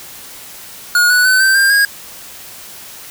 square tone with pitch steps, 1440 / 1477.1 / 1515.1 / 1554.1 / 1594.1 / 1635.1 Hz, F#6 / F#6 / F#6 / G6 / G6 / G#6, -47 / -3 / +41 / -15 / +29 / -27 cents, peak -9 dBFS, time 0.95-1.85 s, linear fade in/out 2 ms, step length 150 ms, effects white hiss -34 dBFS RMS until 3.1 s

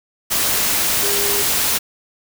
sine tone in noise, 405 Hz, G#4, 43 cents flat, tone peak -24 dBFS, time 1.02-1.43 s, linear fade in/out 20 ms, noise white, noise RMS -18 dBFS, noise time 0.3-1.79 s, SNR -9 dB, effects none

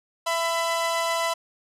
sawtooth tone pair together, 666 / 1002.8 Hz, E5 / B5, +18 / +26 cents, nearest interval perfect fifth, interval 708 cents, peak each -22 dBFS, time 0.26-1.34 s, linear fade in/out 10 ms, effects low-pass 11000 Hz 12 dB/octave

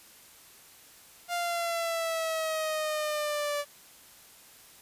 sawtooth exponential sweep, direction down, 702 to 578 Hz, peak -25 dBFS, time 1.28-3.65 s, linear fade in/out 50 ms, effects white hiss -54 dBFS RMS until 4.81 s + resampled to 32000 Hz

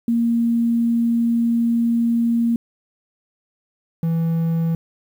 sine / triangle tone pair in turn, 233.1 / 164.83 Hz, A#3 / E3, 0 / 0 cents, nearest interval tritone, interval 600 cents, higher first, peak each -15 dBFS, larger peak neither, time 0.08-2.56 / 4.03-4.75 s, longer first, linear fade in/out 2 ms, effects 8-bit

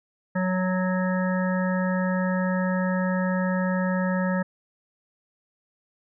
harmonic tone, 184.7 Hz, F#3, 3 cents flat, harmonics 1 / 3 / 5 / 7 / 9 / 10, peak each -23 / -29 / -34 / -36 / -34 / -37 dBFS, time 0.35-4.43 s, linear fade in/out 10 ms, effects none

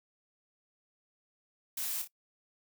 blue noise with echo, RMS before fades -36 dBFS, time 1.77-2.02 s, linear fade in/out 5 ms, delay 28 ms, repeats 2, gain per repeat -7 dB, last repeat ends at 2.076 s, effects noise-tail reverb RT60 0.1 s tail -20 dB re dry

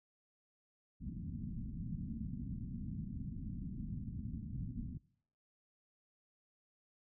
white low-pass noise, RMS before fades -43 dBFS, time 1-4.99 s, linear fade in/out 20 ms, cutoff 240 Hz, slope 48 dB/octave, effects noise-tail reverb RT60 0.6 s tail -22 dB re dry

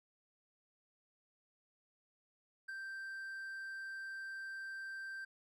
triangle tone with ADSR envelope, 1568 Hz, G6, in tune, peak -38 dBFS, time 2.68-5.25 s, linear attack 13 ms, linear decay 9 ms, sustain -3 dB, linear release 8 ms, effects none

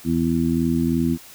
harmonic tone, 83 Hz, E2, 12 cents sharp, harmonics 1 / 2 / 3 / 4, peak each -29 / -23 / -20 / -25 dBFS, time 0.04-1.18 s, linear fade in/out 50 ms, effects white hiss -44 dBFS RMS until 1.34 s

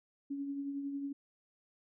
sine tone with tremolo, 280 Hz, C#4, 18 cents sharp, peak -34 dBFS, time 0.3-1.13 s, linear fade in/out 10 ms, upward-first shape triangle, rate 11 Hz, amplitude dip 45%, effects none

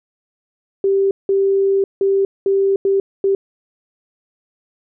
sine tone bursts at uneven times, 391.5 Hz, G4, 2 cents flat, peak -12 dBFS, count 6, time 0.84-1.11 / 1.29-1.84 / 2.01-2.25 / 2.46-2.76 / 2.85-3 / 3.24-3.35 s, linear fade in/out 2 ms, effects none

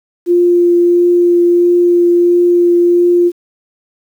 sine tone with vibrato, 349.2 Hz, F4, in tune, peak -6 dBFS, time 0.26-3.32 s, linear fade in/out 50 ms, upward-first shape triangle, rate 1.5 Hz, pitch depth 10 cents each way, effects 7-bit

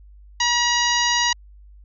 harmonic tone with a mistuned harmonic, 959 Hz, A#5, 49 cents sharp, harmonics 1 / 2 / 3 / 4 / 5 / 6 / 7, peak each -23 / -23 / -25 / -26 / -26 / -27 / -27 dBFS, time 0.4-1.33 s, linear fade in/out 5 ms, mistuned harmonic 7, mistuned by -31 cents, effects added 50 Hz sine -43 dBFS peak until 1.84 s

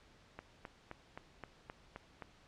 click train, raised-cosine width 0.5 ms, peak -30 dBFS, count 8, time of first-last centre 0.39-2.222 s, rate 3.82 Hz, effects pink hiss -64 dBFS RMS until 2.47 s + low-pass 5000 Hz 12 dB/octave

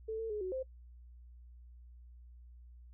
sine tone with pitch steps, 441 / 449.6 / 421.2 / 371.9 / 522 Hz, A4 / A4 / G#4 / F#4 / C5, +4 / +37 / +24 / +9 / -4 cents, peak -35 dBFS, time 0.08-0.63 s, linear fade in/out 10 ms, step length 110 ms, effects noise-tail reverb RT60 0.1 s tail -23 dB re dry + added 60 Hz sine -52 dBFS peak until 2.93 s

